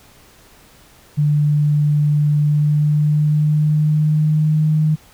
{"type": "tone with pitch glide", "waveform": "sine", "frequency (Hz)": [148.2, 154.58], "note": ["D3", "D#3"], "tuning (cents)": [16, -11], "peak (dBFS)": -12, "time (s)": [1.17, 4.96], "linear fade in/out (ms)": 20, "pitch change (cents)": 73, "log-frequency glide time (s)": [2.38, 4.67], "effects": ["pink hiss -48 dBFS RMS until 5.13 s"]}